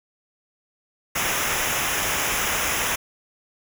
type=noise with comb filter; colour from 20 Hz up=pink; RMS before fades=-24 dBFS; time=1.15-2.96 s; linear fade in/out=10 ms; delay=0.23 ms; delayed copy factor=-0.75; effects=none